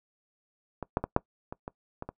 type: clicks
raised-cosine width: 1 ms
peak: -20 / -10 / -16 / -7 / -23 / -22 / -22 / -23 dBFS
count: 8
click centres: 0.827 / 0.971 / 1.04 / 1.164 / 1.525 / 1.679 / 2.024 / 2.09 s
effects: noise-tail reverb RT60 0.1 s tail -22 dB re dry